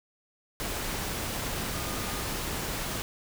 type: tone in noise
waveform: sine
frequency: 1220 Hz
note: D#6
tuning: 34 cents flat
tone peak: -43 dBFS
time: 1.74-2.25 s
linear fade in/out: 0 ms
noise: pink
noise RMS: -33 dBFS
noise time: 0.6-3.02 s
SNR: -13 dB
effects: none